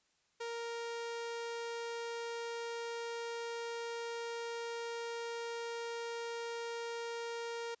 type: tone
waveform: sawtooth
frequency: 466.2 Hz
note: A#4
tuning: in tune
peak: -35 dBFS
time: 0.4-7.75 s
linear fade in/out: 10 ms
effects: white hiss -75 dBFS RMS until 7.8 s + resampled to 16000 Hz